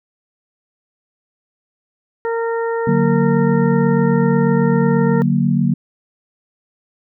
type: harmonic tone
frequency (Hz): 460.2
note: A#4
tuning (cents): -22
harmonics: 1 / 2 / 3 / 4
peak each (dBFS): -18 / -25 / -30 / -31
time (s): 2.25-5.22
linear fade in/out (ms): 0
type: chord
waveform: sine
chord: D augmented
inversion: none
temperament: equal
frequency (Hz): 146.83 / 185 / 233.1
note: D3 / F#3 / A#3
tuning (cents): 0 / 0 / 0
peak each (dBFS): -17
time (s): 2.87-5.74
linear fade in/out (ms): 5
effects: none